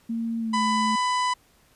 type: tone with pitch glide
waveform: sine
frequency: 229 to 217.3 Hz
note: A#3 to A3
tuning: -31 to -21 cents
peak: -25 dBFS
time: 0.09-0.96 s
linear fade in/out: 10 ms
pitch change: -90 cents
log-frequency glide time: 0.39-0.58 s
type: harmonic tone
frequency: 998 Hz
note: B5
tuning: 18 cents sharp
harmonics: 1 / 2 / 3 / 4 / 5 / 6 / 7 / 8 / 9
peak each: -22 / -32 / -35 / -39 / -37 / -44 / -44 / -45 / -44 dBFS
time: 0.53-1.34 s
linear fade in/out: 10 ms
effects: pink hiss -60 dBFS RMS until 1.75 s + resampled to 32000 Hz